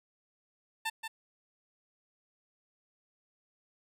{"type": "tone with echo", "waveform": "15% pulse", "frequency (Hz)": 892, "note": "A5", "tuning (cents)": 23, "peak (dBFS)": -25, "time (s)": [0.85, 0.9], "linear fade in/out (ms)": 10, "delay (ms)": 180, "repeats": 1, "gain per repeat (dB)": -6, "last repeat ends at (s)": 1.08, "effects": ["resampled to 32000 Hz"]}